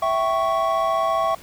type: chord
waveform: triangle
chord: C# diminished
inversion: first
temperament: equal with one note detuned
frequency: 659.3 / 774.1 / 1108.7 Hz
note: E5 / G5 / C#6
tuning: 0 / -22 / 0 cents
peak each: -20 / -24 / -20 dBFS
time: 0.02-1.35 s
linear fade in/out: 5 ms
effects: pink hiss -45 dBFS RMS until 1.42 s